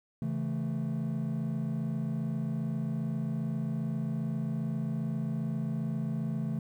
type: chord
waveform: triangle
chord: A major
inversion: first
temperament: just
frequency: 137.5 / 165 / 220 Hz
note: C#3 / E3 / A3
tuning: -14 / +2 / 0 cents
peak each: -32 dBFS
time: 0.22-6.59 s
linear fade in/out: 2 ms
effects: tanh soft clip ceiling -21 dBFS + 11-bit